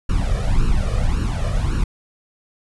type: noise with flanger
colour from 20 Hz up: brown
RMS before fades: -18 dBFS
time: 0.09-1.84 s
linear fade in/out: 5 ms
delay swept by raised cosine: 0.71 to 1.7 ms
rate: 1.8 Hz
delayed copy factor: +0.85
effects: resampled to 24000 Hz